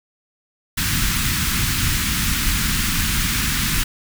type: band-stop noise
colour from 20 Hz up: pink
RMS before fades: -20 dBFS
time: 0.77-3.84 s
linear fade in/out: 10 ms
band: 250 to 1300 Hz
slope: 24 dB/octave
effects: none